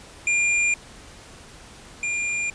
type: tone pair in turn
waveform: square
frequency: 2400 / 2400 Hz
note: D7 / D7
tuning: +37 / +37 cents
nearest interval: unison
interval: 0 cents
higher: neither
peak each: -19 / -24 dBFS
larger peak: first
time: 0.27-0.74 / 2.03-2.5 s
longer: neither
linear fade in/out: 2 ms
effects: pink hiss -45 dBFS RMS until 2.54 s + resampled to 22050 Hz